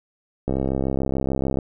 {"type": "click train", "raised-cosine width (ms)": 2, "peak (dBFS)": -10, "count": 75, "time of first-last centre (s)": [0.48, 1.588], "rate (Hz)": 66.8, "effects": []}